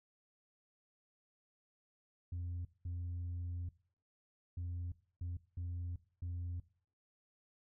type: tone bursts at uneven times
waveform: sine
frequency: 87.5 Hz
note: F2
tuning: 4 cents sharp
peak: -36 dBFS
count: 6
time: 2.32-2.65 / 2.85-3.69 / 4.57-4.92 / 5.21-5.37 / 5.57-5.96 / 6.22-6.6 s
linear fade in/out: 5 ms
effects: noise-tail reverb RT60 0.5 s tail -20 dB re dry + tanh soft clip ceiling -37 dBFS